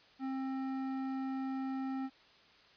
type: tone with hard clipping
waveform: sine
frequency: 265.5 Hz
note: C4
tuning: 25 cents sharp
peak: -37 dBFS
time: 0.19-2.1 s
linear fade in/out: 50 ms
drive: 12 dB
effects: white hiss -62 dBFS RMS until 2.76 s + resampled to 11025 Hz